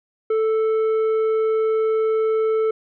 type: tone with tanh clipping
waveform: sine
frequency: 440 Hz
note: A4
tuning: in tune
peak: -18 dBFS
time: 0.3-2.71 s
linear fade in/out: 5 ms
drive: 7 dB
effects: none